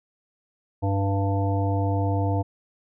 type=harmonic tone; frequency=98.4 Hz; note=G2; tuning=7 cents sharp; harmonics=1 / 3 / 5 / 7 / 9; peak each=-22 / -29 / -32 / -31 / -33 dBFS; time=0.82-2.43 s; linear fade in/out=20 ms; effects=none